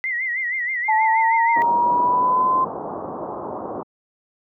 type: tone with vibrato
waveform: sine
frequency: 2001 Hz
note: B6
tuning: 22 cents sharp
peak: -21 dBFS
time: 0.04-1.62 s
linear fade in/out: 0 ms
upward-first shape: sine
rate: 6.3 Hz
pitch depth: 100 cents each way
type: exponential sweep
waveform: sine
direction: up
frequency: 868 to 1041 Hz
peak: -15 dBFS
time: 0.88-2.65 s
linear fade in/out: 10 ms
type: low-pass noise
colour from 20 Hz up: pink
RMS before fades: -25 dBFS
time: 1.56-3.83 s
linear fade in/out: 5 ms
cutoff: 1100 Hz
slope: 48 dB/octave
effects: high-pass 300 Hz 12 dB/octave